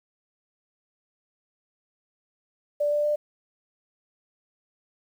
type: tone with pitch steps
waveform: sine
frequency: 586 / 590.4 / 594.9 Hz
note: D5 / D5 / D5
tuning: -4 / +9 / +22 cents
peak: -21 dBFS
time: 2.8-3.16 s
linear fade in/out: 10 ms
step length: 120 ms
effects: 9-bit

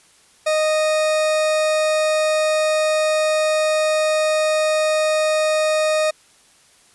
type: tone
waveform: 40% pulse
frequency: 620 Hz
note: D#5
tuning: 6 cents flat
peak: -15 dBFS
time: 0.46-6.11 s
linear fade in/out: 10 ms
effects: white hiss -53 dBFS RMS until 6.94 s + resampled to 24000 Hz

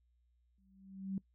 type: tone with exponential growth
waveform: sine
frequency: 192.6 Hz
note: G3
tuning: 30 cents flat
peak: -33 dBFS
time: 0.58-1.18 s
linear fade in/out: 2 ms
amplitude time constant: 130 ms
effects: noise-tail reverb RT60 0.1 s tail -21 dB re dry + added 60 Hz sine -70 dBFS peak until 1.34 s

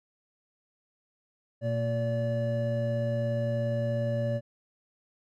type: tone cluster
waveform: triangle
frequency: 118.6 / 229.9 / 576 Hz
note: A#2 / A#3 / D5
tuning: +30 / -24 / -34 cents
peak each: -27 / -34 / -28 dBFS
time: 1.61-4.41 s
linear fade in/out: 50 ms
effects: none

